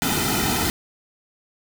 pink noise with comb filter, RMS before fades -22 dBFS, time 0.02-0.7 s, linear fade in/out 0 ms, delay 1.8 ms, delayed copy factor -0.95, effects none

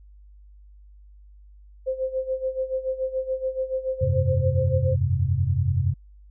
sine tone with tremolo, 522 Hz, C5, 4 cents flat, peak -21 dBFS, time 1.86-4.96 s, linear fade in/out 20 ms, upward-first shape sine, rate 7 Hz, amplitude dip 80%
sine chord, F suspended second, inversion none, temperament equal, 87.31 / 98 / 130.81 Hz, F2 / G2 / C3, 0 / 0 / 0 cents, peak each -24 dBFS, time 4.01-5.94 s, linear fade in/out 10 ms
effects added 50 Hz sine -46 dBFS peak until 6.3 s

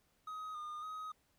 triangle tone with vibrato, 1239 Hz, D#6, 8 cents flat, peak -40 dBFS, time 0.27-1.12 s, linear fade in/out 5 ms, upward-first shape square, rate 1.8 Hz, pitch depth 30 cents each way, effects pink hiss -75 dBFS RMS until 1.38 s

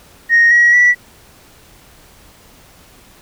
sine tone with pitch steps, 1864.7 / 1908.3 / 1952.9 Hz, A#6 / A#6 / B6, 0 / +40 / -20 cents, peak -5 dBFS, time 0.29-0.95 s, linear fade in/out 50 ms, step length 220 ms, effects tanh soft clip ceiling -3 dBFS + pink hiss -45 dBFS RMS until 3.21 s

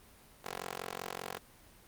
15% pulse tone with high-pass filter, 45.17 Hz, F#1, 41 cents flat, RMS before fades -42 dBFS, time 0.44-1.38 s, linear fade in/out 10 ms, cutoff 530 Hz, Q 0.84, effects pink hiss -59 dBFS RMS until 1.87 s + Opus 24 kbps

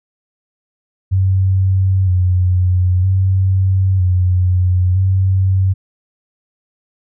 sine tone with vibrato, 92.9 Hz, F#2, 7 cents sharp, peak -10 dBFS, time 1.11-5.74 s, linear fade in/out 20 ms, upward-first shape square, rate 0.52 Hz, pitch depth 38 cents each way, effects none

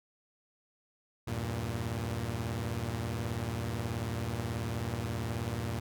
sawtooth chord, E diminished, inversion none, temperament equal with one note detuned, 81.37 / 98 / 116.54 Hz, E2 / G2 / Bb2, -22 / 0 / 0 cents, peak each -36 / -35 / -31 dBFS, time 1.27-5.8 s, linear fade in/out 10 ms, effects none

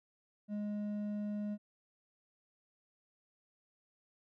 sine tone with hard clipping, 207.7 Hz, G#3, in tune, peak -37 dBFS, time 0.48-1.58 s, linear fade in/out 50 ms, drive 5 dB, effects none

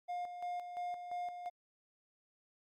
triangle tone with tremolo, 710 Hz, F5, 28 cents sharp, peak -35 dBFS, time 0.08-1.5 s, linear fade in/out 20 ms, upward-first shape square, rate 2.9 Hz, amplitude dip 55%, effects Opus 48 kbps

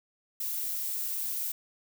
violet noise, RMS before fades -33 dBFS, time 0.4-1.52 s, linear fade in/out 5 ms, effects none

